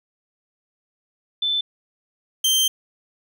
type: tone pair in turn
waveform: sine / sawtooth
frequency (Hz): 3524 / 3140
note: A7 / G7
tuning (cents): +2 / +2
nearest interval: major second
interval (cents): 200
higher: first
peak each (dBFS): -19 / -13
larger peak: second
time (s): 1.42-1.61 / 2.44-2.68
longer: second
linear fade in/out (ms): 5
effects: none